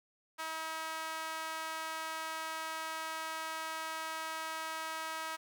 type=tone with high-pass filter; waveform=sawtooth; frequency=320 Hz; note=D#4; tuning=49 cents sharp; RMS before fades=-40 dBFS; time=0.38-5.37 s; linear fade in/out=20 ms; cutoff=1100 Hz; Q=1.7; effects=none